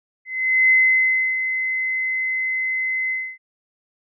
sine tone with ADSR envelope, 2048 Hz, C7, 38 cents flat, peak -11 dBFS, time 0.25-3.38 s, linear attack 450 ms, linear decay 660 ms, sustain -9 dB, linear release 270 ms, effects none

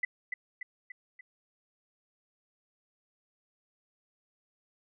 sine tone with echo, 2000 Hz, B6, 21 cents sharp, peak -26 dBFS, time 0.03-0.05 s, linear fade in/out 5 ms, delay 290 ms, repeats 4, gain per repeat -5 dB, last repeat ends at 1.21 s, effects none

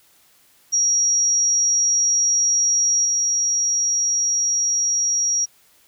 sine tone with level steps, 5680 Hz, F8, 28 cents sharp, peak -15 / -17 dBFS, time 0.72-5.46 s, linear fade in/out 20 ms, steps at 3.05 s, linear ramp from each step 2 ms, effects white hiss -56 dBFS RMS until 5.87 s

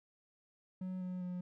triangle tone with pitch steps, 185 / 182.35 / 179.73 Hz, F#3 / F#3 / F3, 0 / -25 / +50 cents, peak -36 dBFS, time 0.81-1.41 s, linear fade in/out 5 ms, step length 200 ms, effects none

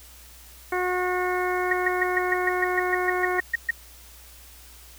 harmonic tone, 363.1 Hz, F#4, 33 cents flat, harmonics 1 / 2 / 3 / 4 / 5 / 6, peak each -26 / -29 / -31 / -32 / -33 / -34 dBFS, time 0.72-3.4 s, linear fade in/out 5 ms
sine tone bursts, 1864.7 Hz, A#6, in tune, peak -18 dBFS, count 14, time 1.71-3.708 s, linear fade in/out 5 ms, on 22 ms, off 130 ms
effects added 60 Hz sine -49 dBFS peak until 4.98 s + white hiss -49 dBFS RMS until 4.98 s

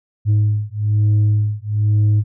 sine beating tone pair, 104.8 / 105.9 Hz, G#2 / G#2, +16 / +34 cents, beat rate 1.1 Hz, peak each -14 dBFS, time 0.25-2.24 s, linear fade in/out 50 ms, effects tanh soft clip ceiling -10 dBFS

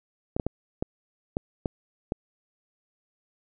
clicks, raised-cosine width 2 ms, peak -13 dBFS, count 7, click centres 0.365 / 0.398 / 0.466 / 0.825 / 1.369 / 1.658 / 2.121 s, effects none

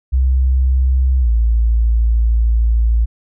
sine tone with pitch glide, 64.7 to 56.65 Hz, C2 to A#1, -19 to -49 cents, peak -10 dBFS, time 0.12-3.06 s, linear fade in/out 20 ms, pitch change -230 cents, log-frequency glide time 1.2-1.29 s, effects none

